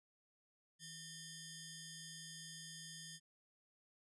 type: ring-modulated tone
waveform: 10% pulse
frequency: 1661.2 Hz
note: G#6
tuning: in tune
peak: -38 dBFS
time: 0.79-3.2 s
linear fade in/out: 50 ms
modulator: 1500 Hz
effects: resampled to 24000 Hz